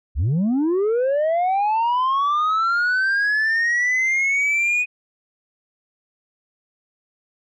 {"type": "linear sweep", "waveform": "sine", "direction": "up", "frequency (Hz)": [55.5, 2489], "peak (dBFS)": -14, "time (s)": [0.15, 4.86], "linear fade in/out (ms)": 50, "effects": ["tanh soft clip ceiling -16 dBFS"]}